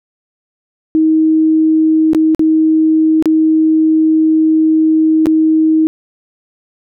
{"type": "tone with dropouts", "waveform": "sine", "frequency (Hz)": 316.1, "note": "D#4", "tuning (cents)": 27, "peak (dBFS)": -7, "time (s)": [0.95, 5.87], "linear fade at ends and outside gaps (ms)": 0, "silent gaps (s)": [[2.133, 2.148], [2.348, 2.394], [3.225, 3.257], [5.258, 5.268]], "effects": []}